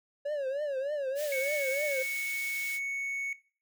triangle tone with vibrato, 561 Hz, C#5, 21 cents sharp, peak -28 dBFS, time 0.25-2.03 s, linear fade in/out 10 ms, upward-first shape triangle, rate 3.3 Hz, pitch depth 150 cents each way
white high-pass noise, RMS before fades -42 dBFS, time 1.15-2.8 s, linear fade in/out 50 ms, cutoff 1700 Hz, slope 24 dB/octave
triangle tone, 2217 Hz, C#7, in tune, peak -30 dBFS, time 1.32-3.33 s, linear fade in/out 2 ms
effects noise-tail reverb RT60 0.4 s tail -18 dB re dry

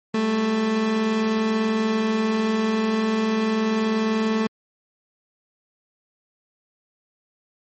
30% pulse tone pair together, 199.64 / 220 Hz, G3 / A3, +32 / 0 cents, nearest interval major second, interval 168 cents, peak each -29 / -17 dBFS, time 0.14-4.47 s, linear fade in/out 5 ms, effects low-pass 5000 Hz 12 dB/octave + MP3 32 kbps

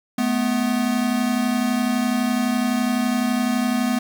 square tone pair together, 216 / 247.9 Hz, A3 / B3, -32 / +7 cents, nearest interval major second, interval 239 cents, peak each -24 / -21 dBFS, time 0.18-3.99 s, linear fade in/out 5 ms, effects 9-bit

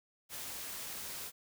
white noise, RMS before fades -43 dBFS, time 0.29-1.32 s, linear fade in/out 50 ms, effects none

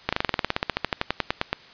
slowing click train, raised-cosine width 0.3 ms, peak -5 dBFS, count 22, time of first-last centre 0.09-1.53 s, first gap 36 ms, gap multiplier 1.06, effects white hiss -48 dBFS RMS until 1.73 s + resampled to 11025 Hz

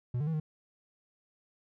triangle tone with pitch steps, 122.4 / 149.1 / 161.3 / 154.3 Hz, B2 / D3 / E3 / D#3, -15 / +27 / -37 / -14 cents, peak -27 dBFS, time 0.14-0.4 s, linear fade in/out 5 ms, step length 65 ms, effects none

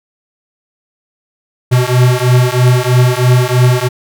square beating tone pair, 123.47 / 126.57 Hz, B2 / B2, 0 / +43 cents, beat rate 3.1 Hz, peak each -11 dBFS, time 1.71-3.89 s, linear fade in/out 20 ms, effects none

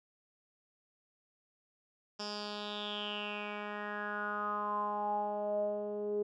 10% pulse tone with low-pass filter sweep, 207.7 Hz, G#3, in tune, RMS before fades -37 dBFS, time 2.19-6.23 s, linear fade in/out 10 ms, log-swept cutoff 5300 to 420 Hz, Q 7.4, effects none

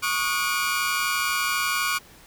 sawtooth tone cluster, 1108 / 1232 / 1447 / 2372 Hz, C#6 / D#6 / F#6 / D7, -1 / -17 / -39 / +17 cents, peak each -24 / -27 / -24 / -25 dBFS, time 0.02-1.99 s, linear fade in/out 20 ms, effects pink hiss -50 dBFS RMS until 2.26 s

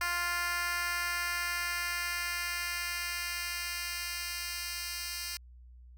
10% pulse tone with high-pass filter sweep, 349.2 Hz, F4, in tune, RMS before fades -35 dBFS, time 0.01-5.37 s, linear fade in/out 2 ms, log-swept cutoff 1300 to 3600 Hz, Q 1.1, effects added 61 Hz sine -50 dBFS peak until 5.97 s

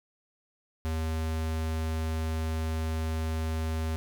square tone, 80 Hz, D#2, 49 cents sharp, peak -29 dBFS, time 0.85-3.96 s, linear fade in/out 0 ms, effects none

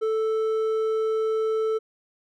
sine tone with hard clipping, 440 Hz, A4, in tune, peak -23 dBFS, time 0.01-1.79 s, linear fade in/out 20 ms, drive 5 dB, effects none

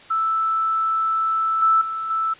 sine tone with level steps, 1318.5 Hz, E6, in tune, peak -18 / -13 / -24 / -19 dBFS, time 0.1-2.34 s, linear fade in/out 10 ms, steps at 1.62 / 1.81 / 2.1 s, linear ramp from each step 5 ms, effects white hiss -45 dBFS RMS until 2.39 s + resampled to 8000 Hz

